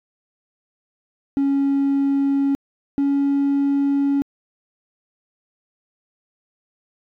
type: tone pair in turn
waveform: triangle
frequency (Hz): 277.2 / 279.9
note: C#4 / C#4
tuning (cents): 0 / +17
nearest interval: unison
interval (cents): 17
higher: second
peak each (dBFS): -13 / -13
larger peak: neither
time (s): 1.37-2.55 / 2.98-4.22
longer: second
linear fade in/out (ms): 0
effects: tanh soft clip ceiling -11 dBFS